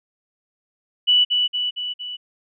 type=tone with echo; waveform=sine; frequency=2960 Hz; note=F#7; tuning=in tune; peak=-12 dBFS; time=1.07-1.25 s; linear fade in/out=20 ms; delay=230 ms; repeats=4; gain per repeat=-4 dB; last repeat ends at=2.17 s; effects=none